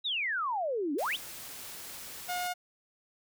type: exponential two-way sweep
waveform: sine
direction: down then up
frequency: 3959 to 270 to 3959 Hz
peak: -29 dBFS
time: 0.04-1.17 s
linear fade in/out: 20 ms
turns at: 0.94 s
type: noise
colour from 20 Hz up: white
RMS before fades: -44 dBFS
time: 0.98-2.48 s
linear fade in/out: 10 ms
type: tone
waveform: sawtooth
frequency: 718 Hz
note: F5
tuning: 48 cents sharp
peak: -28 dBFS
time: 2.28-2.54 s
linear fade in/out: 20 ms
effects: none